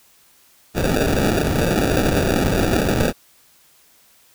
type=noise with sample-and-hold; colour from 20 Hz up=white; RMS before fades=-18 dBFS; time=0.74-3.13 s; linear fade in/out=50 ms; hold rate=1050 Hz; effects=white hiss -54 dBFS RMS until 4.34 s